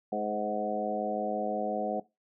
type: harmonic tone with a mistuned harmonic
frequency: 105.6 Hz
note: G#2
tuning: 29 cents sharp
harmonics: 2 / 3 / 4 / 5 / 6 / 7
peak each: -36 / -40 / -38 / -36 / -36 / -33 dBFS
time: 0.12-2 s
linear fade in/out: 5 ms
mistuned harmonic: 5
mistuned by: -22 cents
effects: noise-tail reverb RT60 0.2 s tail -18 dB re dry